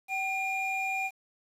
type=tone pair together; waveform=triangle; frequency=767 / 2411 Hz; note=G5 / D7; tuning=-38 / +45 cents; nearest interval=octave + minor sixth; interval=1983 cents; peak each=-31 / -29 dBFS; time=0.08-1.11 s; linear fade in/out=50 ms; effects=resampled to 32000 Hz + 9-bit